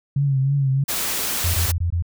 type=tone with vibrato; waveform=sine; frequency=137.2 Hz; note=C#3; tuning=17 cents flat; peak=-16 dBFS; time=0.16-0.84 s; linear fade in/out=5 ms; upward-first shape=triangle; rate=3.2 Hz; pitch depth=72 cents each way
type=noise; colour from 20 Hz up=white; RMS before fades=-24 dBFS; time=0.88-1.72 s; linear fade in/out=10 ms
type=tone bursts; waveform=sine; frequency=85.5 Hz; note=F2; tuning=36 cents flat; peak=-18 dBFS; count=5; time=1.44-2.024 s; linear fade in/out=5 ms; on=100 ms; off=21 ms
effects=none